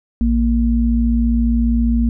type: tone pair together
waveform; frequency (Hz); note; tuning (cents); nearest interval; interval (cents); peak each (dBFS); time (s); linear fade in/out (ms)
sine; 57.34 / 233.1; A#1 / A#3; -28 / 0; 2 octaves; 2428; -15; 0.21-2.09; 0
effects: none